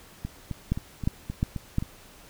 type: two click trains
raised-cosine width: 5 ms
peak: -11 / -19 dBFS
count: 4 / 7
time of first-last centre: 0.72-1.784 / 0.25-1.825 s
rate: 2.82 / 3.81 Hz
effects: pink hiss -51 dBFS RMS until 2.29 s